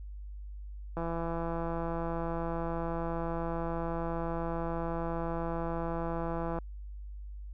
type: click train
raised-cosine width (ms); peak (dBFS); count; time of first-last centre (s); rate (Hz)
1; -22; 939; 0.97-6.587; 167
effects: added 50 Hz sine -40 dBFS peak until 7.53 s